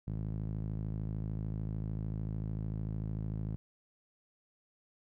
sawtooth tone with band-pass filter, 53.4 Hz, G#1, 49 cents sharp, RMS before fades -37 dBFS, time 0.07-3.56 s, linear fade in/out 0 ms, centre 140 Hz, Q 1.8, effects none

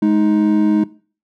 triangle tone pair together, 210.4 / 312.9 Hz, G#3 / D#4, +23 / +10 cents, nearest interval perfect fifth, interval 687 cents, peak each -12 dBFS, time 0.02-0.84 s, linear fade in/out 5 ms, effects noise-tail reverb RT60 0.4 s tail -19 dB re dry

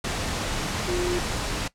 sine tone in noise, 355 Hz, F4, 28 cents sharp, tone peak -24 dBFS, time 0.88-1.19 s, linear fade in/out 5 ms, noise pink, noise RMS -28 dBFS, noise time 0.04-1.68 s, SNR +1 dB, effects noise-tail reverb RT60 0.1 s tail -18 dB re dry + low-pass 8000 Hz 12 dB/octave

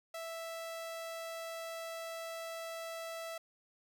sawtooth tone, 659.3 Hz, E5, in tune, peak -37 dBFS, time 0.14-3.38 s, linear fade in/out 5 ms, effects none

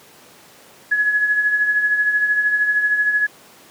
sine tone with tremolo, 1690 Hz, G#6, 30 cents sharp, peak -12 dBFS, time 0.91-3.27 s, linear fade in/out 10 ms, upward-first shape triangle, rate 13 Hz, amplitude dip 60%, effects pink hiss -46 dBFS RMS until 3.7 s + high-pass 200 Hz 12 dB/octave

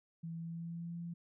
sine tone with pitch glide, 165.4 to 170.44 Hz, E3 to F3, +6 to -42 cents, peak -40 dBFS, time 0.23-1.14 s, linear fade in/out 10 ms, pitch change +52 cents, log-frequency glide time 0.35-0.97 s, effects none

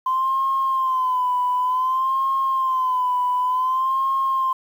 sine tone with vibrato, 1032 Hz, C6, 24 cents flat, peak -17 dBFS, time 0.06-4.53 s, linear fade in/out 5 ms, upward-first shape sine, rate 0.55 Hz, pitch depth 68 cents each way, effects tanh soft clip ceiling -13 dBFS + 8-bit

